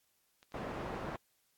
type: clicks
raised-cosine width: 0.2 ms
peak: -39 dBFS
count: 2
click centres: 0.429 / 0.521 s
type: low-pass noise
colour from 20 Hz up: white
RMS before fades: -41 dBFS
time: 0.54-1.16 s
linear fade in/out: 2 ms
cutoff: 850 Hz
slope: 12 dB/octave
effects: white hiss -75 dBFS RMS until 1.57 s + AAC 64 kbps